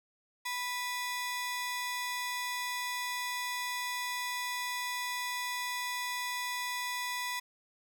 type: ring-modulated tone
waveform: sawtooth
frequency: 1480 Hz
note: F#6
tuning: in tune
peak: -27 dBFS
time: 0.45-7.4 s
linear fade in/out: 10 ms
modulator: 494 Hz
effects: none